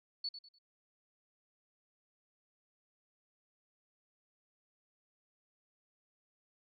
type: tone with echo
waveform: sine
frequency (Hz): 4435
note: C#8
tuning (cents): 0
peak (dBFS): -35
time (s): 0.24-0.29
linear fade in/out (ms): 5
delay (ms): 99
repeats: 3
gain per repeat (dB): -10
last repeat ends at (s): 0.587
effects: none